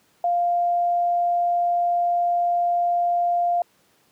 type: tone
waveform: sine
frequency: 698.5 Hz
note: F5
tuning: in tune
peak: -18 dBFS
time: 0.24-3.62 s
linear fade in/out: 2 ms
effects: pink hiss -61 dBFS RMS until 4.11 s + high-pass 150 Hz 12 dB/octave